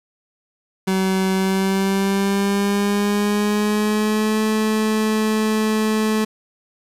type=tone with pitch glide; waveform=30% pulse; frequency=189.7 to 216.7 Hz; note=F#3 to A3; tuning=+43 to -26 cents; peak=-14 dBFS; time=0.87-6.25 s; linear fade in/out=10 ms; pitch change=+231 cents; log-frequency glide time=1.33-4.41 s; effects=resampled to 32000 Hz + 7-bit

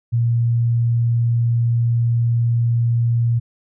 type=tone; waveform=sine; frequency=117.6 Hz; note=A#2; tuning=16 cents sharp; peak=-14 dBFS; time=0.12-3.4 s; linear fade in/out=20 ms; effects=none

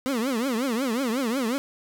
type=tone with vibrato; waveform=30% pulse; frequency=246.9 Hz; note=B3; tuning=in tune; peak=-21 dBFS; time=0.06-1.58 s; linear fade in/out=0 ms; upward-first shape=triangle; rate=5.5 Hz; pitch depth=260 cents each way; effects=none

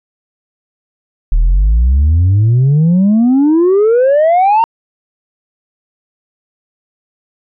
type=exponential sweep; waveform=sine; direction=up; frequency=36.71 to 932 Hz; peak=-4 dBFS; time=1.32-4.64 s; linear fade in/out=0 ms; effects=tanh soft clip ceiling -5 dBFS

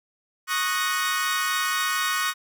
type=chord; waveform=sawtooth; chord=D# minor seventh; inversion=third; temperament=equal with one note detuned; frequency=1101.7 / 1244.5 / 1480 / 1864.7 Hz; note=C#6 / D#6 / F#6 / A#6; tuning=-11 / 0 / 0 / 0 cents; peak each=-25 dBFS; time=0.47-2.34 s; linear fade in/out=50 ms; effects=none

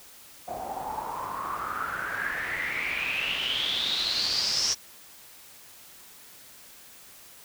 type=noise with low-pass filter sweep; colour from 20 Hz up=white; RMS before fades=-30 dBFS; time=0.47-4.75 s; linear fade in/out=20 ms; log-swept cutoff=690 to 5700 Hz; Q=9.1; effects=white hiss -50 dBFS RMS until 7.44 s

